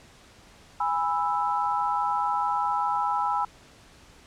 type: chord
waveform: sine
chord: E major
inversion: first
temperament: just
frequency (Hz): 824.1 / 988.9 / 1318.5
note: G#5 / B5 / E6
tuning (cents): -14 / +2 / 0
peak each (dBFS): -27 / -27 / -29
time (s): 0.8-3.45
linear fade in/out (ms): 5
effects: pink hiss -53 dBFS RMS until 4.26 s + low-pass 8000 Hz 12 dB/octave